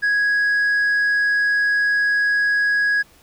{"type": "tone with tanh clipping", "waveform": "triangle", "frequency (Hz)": 1661.2, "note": "G#6", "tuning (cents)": 0, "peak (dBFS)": -16, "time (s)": [0.02, 3.03], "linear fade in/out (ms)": 20, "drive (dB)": 7, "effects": ["pink hiss -52 dBFS RMS until 3.22 s"]}